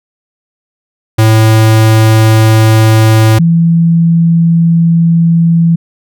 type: tone pair in turn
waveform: square / sine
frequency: 110.4 / 167.05 Hz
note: A2 / E3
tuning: +6 / +23 cents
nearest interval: perfect fifth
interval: 717 cents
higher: second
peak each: -4 dBFS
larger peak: neither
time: 1.18-3.39 / 3.39-5.76 s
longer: second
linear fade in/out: 10 ms
effects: none